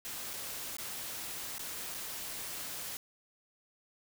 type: noise with dropouts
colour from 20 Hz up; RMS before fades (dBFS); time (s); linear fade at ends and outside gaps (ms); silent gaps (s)
white; -41; 0.05-2.97; 0; 0.333-0.337 / 0.768-0.784 / 1.582-1.594 / 1.942-1.946
effects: none